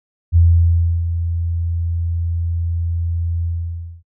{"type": "tone with ADSR envelope", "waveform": "sine", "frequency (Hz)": 84.5, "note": "E2", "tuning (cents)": 43, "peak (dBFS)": -7, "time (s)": [0.32, 4.03], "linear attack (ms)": 42, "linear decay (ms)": 670, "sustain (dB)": -10, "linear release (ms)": 590, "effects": ["noise-tail reverb RT60 0.1 s tail -25 dB re dry"]}